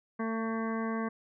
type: harmonic tone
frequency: 224.6 Hz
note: A3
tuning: 36 cents sharp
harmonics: 1 / 2 / 3 / 4 / 5 / 7 / 8 / 9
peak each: -32 / -38 / -42 / -45 / -39 / -44 / -49 / -48 dBFS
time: 0.19-1.09 s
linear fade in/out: 10 ms
effects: none